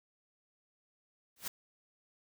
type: noise with exponential growth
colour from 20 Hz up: white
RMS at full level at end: -33 dBFS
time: 1.36-1.48 s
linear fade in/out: 5 ms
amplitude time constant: 25 ms
effects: none